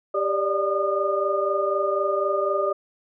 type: tone cluster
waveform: sine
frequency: 395 / 577 / 601 / 1218 Hz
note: G4 / D5 / D5 / D#6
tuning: +13 / -31 / +40 / -37 cents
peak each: -26 dBFS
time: 0.14-2.73 s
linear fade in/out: 10 ms
effects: none